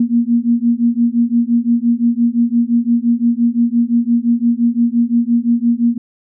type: beating tone pair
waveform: sine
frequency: 233.1 / 238.9 Hz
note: A#3 / A#3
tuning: 0 / +43 cents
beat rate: 5.8 Hz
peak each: -14 dBFS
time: 0-5.98 s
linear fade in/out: 5 ms
effects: none